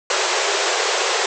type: band-pass noise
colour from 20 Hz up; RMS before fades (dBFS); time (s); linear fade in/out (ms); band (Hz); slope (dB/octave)
pink; -20; 0.1-1.26; 2; 370 to 7800; 96
effects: none